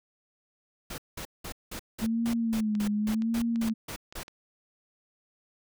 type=noise bursts; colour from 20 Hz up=pink; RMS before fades=-38 dBFS; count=13; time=0.9-4.233 s; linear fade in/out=5 ms; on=81 ms; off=190 ms
type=tone with vibrato; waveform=sine; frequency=220 Hz; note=A3; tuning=in tune; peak=-25 dBFS; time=2.01-3.74 s; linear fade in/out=20 ms; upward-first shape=sine; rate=0.87 Hz; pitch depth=100 cents each way
type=clicks; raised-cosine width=0.2 ms; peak=-28 dBFS; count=8; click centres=2.752 / 3.124 / 3.221 / 3.559 / 3.697 / 4.125 / 4.16 / 4.281 s
effects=none